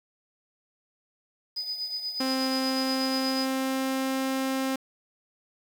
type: tone with tremolo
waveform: sine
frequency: 4978 Hz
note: D#8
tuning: in tune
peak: -28 dBFS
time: 1.56-3.46 s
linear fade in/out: 10 ms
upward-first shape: sine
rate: 8.3 Hz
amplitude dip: 55%
type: tone with pitch glide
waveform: sawtooth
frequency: 262.8 to 265.4 Hz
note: C4 to C4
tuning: +8 to +25 cents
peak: -22 dBFS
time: 2.2-4.76 s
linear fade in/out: 5 ms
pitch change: +17 cents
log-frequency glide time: 2.5-4.27 s
effects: 8-bit